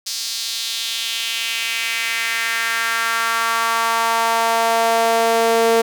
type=tone with high-pass filter sweep; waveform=sawtooth; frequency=228.5 Hz; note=A#3; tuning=34 cents flat; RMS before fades=-19 dBFS; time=0.06-5.82 s; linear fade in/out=10 ms; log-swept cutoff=4900 to 470 Hz; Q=2.5; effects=none